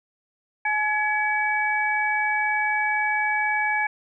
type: tone cluster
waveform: sine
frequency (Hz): 848 / 1685 / 2281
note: G#5 / G#6 / C#7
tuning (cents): +36 / +25 / +49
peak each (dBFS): -25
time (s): 0.65-3.87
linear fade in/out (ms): 5
effects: none